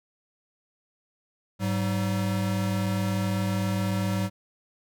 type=tone pair together; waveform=square; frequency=103.36 / 191 Hz; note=G#2 / G3; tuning=-8 / -45 cents; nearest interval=major seventh; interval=1063 cents; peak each=-28 dBFS; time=1.59-4.3 s; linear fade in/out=50 ms; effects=none